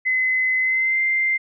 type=tone with pitch glide; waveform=sine; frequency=2036 to 2090 Hz; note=C7 to C7; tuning=-48 to -2 cents; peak=-17 dBFS; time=0.05-1.38 s; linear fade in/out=20 ms; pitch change=+46 cents; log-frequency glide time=0.6-1.01 s; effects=none